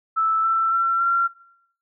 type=tone with pitch steps; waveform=sine; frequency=1316 / 1334.4 / 1353 / 1371.9 Hz; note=E6 / E6 / E6 / F6; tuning=-3 / +21 / +45 / -31 cents; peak=-17 dBFS; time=0.16-1.28 s; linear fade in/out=20 ms; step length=280 ms; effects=noise-tail reverb RT60 0.8 s tail -22 dB re dry